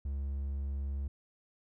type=tone; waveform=triangle; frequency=69.3 Hz; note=C#2; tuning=in tune; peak=-31 dBFS; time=0.05-1.08 s; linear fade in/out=5 ms; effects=none